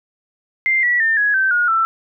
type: tone with pitch steps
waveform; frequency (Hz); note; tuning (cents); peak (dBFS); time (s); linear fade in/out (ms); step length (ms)
sine; 2093 / 1941.6 / 1801.1 / 1670.8 / 1550 / 1437.8 / 1333.8; C7 / B6 / A6 / G#6 / G6 / F6 / E6; 0 / -30 / +40 / +10 / -20 / +50 / +20; -13; 0.66-1.85; 0; 170
effects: none